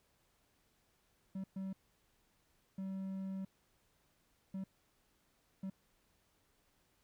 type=tone bursts at uneven times; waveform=triangle; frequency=191.7 Hz; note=G3; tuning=38 cents flat; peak=-37 dBFS; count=5; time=1.35-1.44 / 1.56-1.73 / 2.78-3.45 / 4.54-4.64 / 5.63-5.7 s; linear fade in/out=5 ms; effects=pink hiss -75 dBFS RMS until 7.03 s